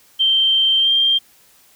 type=tone with pitch glide; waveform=sine; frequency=3136 to 3182 Hz; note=G7 to G7; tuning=0 to +25 cents; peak=-12 dBFS; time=0.19-1.19 s; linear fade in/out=20 ms; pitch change=+25 cents; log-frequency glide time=0.79-0.9 s; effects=white hiss -52 dBFS RMS until 1.75 s